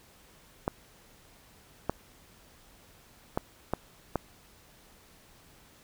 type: clicks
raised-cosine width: 1 ms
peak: -13 dBFS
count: 5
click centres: 0.679 / 1.896 / 3.375 / 3.736 / 4.157 s
effects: pink hiss -58 dBFS RMS until 5.83 s